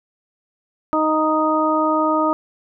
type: harmonic tone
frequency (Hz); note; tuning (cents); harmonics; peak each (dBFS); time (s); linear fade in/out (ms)
311.1; D#4; 0; 1 / 2 / 3 / 4; -20 / -21 / -22 / -20; 0.93-2.33; 0
effects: none